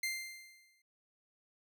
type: tone with exponential decay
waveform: sawtooth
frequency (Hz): 2093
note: C7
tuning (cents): 0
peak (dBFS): -29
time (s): 0.03-0.82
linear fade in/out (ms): 5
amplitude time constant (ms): 170
effects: none